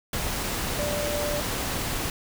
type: tone in noise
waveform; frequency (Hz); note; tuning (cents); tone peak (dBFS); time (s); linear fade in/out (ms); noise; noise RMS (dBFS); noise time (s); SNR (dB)
sine; 587.3; D5; 0; -28; 0.79-1.4; 2; pink; -29; 0.13-2.1; -2
effects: none